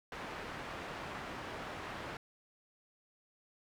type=low-pass noise; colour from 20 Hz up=white; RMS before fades=-44 dBFS; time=0.12-2.17 s; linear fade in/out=2 ms; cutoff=1600 Hz; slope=12 dB/octave; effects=none